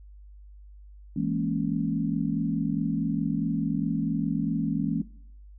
sine chord, A# half-diminished seventh, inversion second, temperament equal with one note detuned, 164.81 / 207.7 / 232.4 / 277.2 Hz, E3 / G#3 / A#3 / C#4, 0 / 0 / -5 / 0 cents, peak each -30 dBFS, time 1.16-5.02 s, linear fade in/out 5 ms, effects noise-tail reverb RT60 0.6 s tail -18 dB re dry + added 50 Hz sine -45 dBFS peak until 5.58 s

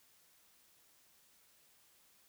silence, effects white hiss -68 dBFS RMS until 2.28 s

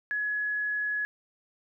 sine tone, 1689 Hz, G#6, 29 cents sharp, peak -27 dBFS, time 0.11-1.05 s, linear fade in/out 0 ms, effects none

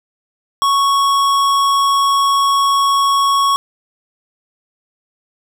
sine tone with tanh clipping, 1108.7 Hz, C#6, in tune, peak -13 dBFS, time 0.62-3.56 s, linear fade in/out 0 ms, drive 18 dB, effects none

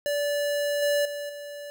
square tone with level steps, 580 Hz, D5, 22 cents flat, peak -25 / -22 / -32 / -37 dBFS, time 0.06-1.7 s, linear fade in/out 0 ms, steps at 0.82 / 1.05 / 1.29 s, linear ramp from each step 5 ms, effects none

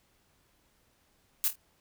blue noise with echo, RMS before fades -27 dBFS, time 1.44-1.48 s, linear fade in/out 0 ms, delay 25 ms, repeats 3, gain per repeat -9 dB, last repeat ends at 1.555 s, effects pink hiss -69 dBFS RMS until 1.8 s

